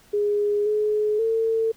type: tone with pitch steps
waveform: sine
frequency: 413 / 423.7 / 449.8 Hz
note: G#4 / G#4 / A4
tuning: -10 / +35 / +38 cents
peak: -19 dBFS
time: 0.13-1.72 s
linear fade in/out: 10 ms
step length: 530 ms
effects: pink hiss -55 dBFS RMS until 1.76 s